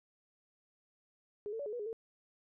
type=tone with pitch steps; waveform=sine; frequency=414.1 / 449.6 / 571 / 421.9 / 484.1 / 416 / 451.9 Hz; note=G#4 / A4 / D5 / G#4 / B4 / G#4 / A4; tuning=-5 / +37 / -49 / +27 / -35 / +3 / +46 cents; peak=-37 dBFS; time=1.46-1.929 s; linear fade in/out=0 ms; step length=67 ms; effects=none